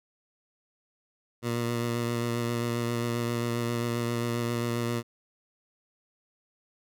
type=tone with vibrato; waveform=15% pulse; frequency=118.4 Hz; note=A#2; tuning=27 cents sharp; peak=-21 dBFS; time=1.42-5.03 s; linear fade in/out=50 ms; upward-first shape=sine; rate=7.5 Hz; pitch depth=19 cents each way; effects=none